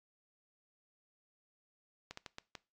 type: slowing click train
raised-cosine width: 0.2 ms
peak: -27 dBFS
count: 5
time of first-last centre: 2.11-2.552 s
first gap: 64 ms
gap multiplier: 1.38
effects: noise-tail reverb RT60 0.3 s tail -21 dB re dry + AAC 64 kbps